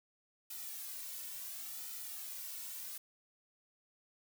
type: noise with flanger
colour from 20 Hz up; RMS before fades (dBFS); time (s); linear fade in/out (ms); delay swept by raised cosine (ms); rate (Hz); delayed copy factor
blue; -45; 0.5-2.98; 5; 1.8 to 2.47; 0.71; -0.7
effects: none